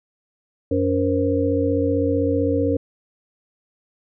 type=tone cluster; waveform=sine; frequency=92.9 / 283.1 / 470.4 / 526 Hz; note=F#2 / C#4 / A#4 / C5; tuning=+7 / +37 / +16 / +9 cents; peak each=-24 / -21 / -22 / -25 dBFS; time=0.71-2.77 s; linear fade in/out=5 ms; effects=none